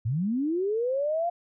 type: linear sweep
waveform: sine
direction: up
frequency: 100.8 to 706 Hz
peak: -24 dBFS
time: 0.05-1.3 s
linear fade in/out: 10 ms
effects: none